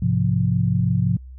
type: chord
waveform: sine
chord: F minor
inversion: first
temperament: equal with one note detuned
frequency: 105.09 / 130.81 / 174.61 Hz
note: Ab2 / C3 / F3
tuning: +21 / 0 / 0 cents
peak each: -21 dBFS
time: 0.02-1.17 s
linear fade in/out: 5 ms
effects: added 64 Hz sine -36 dBFS peak until 1.38 s